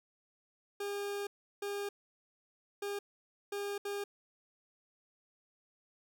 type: tone bursts at uneven times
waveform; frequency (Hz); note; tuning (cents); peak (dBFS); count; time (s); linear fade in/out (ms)
40% pulse; 404.6; G#4; -45; -35; 5; 0.8-1.27 / 1.62-1.89 / 2.82-2.99 / 3.52-3.78 / 3.85-4.04; 5
effects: none